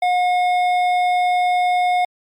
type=tone with hard clipping; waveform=sine; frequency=721 Hz; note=F#5; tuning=45 cents flat; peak=-16 dBFS; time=0.02-2.05 s; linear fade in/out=5 ms; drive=9 dB; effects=MP3 96 kbps